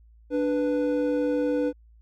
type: tone pair together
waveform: triangle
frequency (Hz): 293.9 / 493.9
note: D4 / B4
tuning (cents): +1 / 0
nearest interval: major sixth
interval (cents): 899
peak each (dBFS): -23 / -23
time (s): 0.3-1.73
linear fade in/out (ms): 50
effects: added 56 Hz sine -51 dBFS peak until 2.01 s